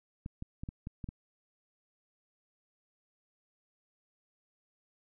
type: clicks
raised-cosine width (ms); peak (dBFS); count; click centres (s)
5; -27; 7; 0.261 / 0.424 / 0.635 / 0.689 / 0.871 / 1.042 / 1.089
effects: none